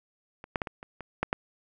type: clicks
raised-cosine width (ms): 0.5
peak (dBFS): -27 / -12 / -14 / -20 / -27 / -24 / -11 / -11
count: 8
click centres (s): 0.441 / 0.558 / 0.618 / 0.672 / 0.829 / 1.007 / 1.23 / 1.329
effects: none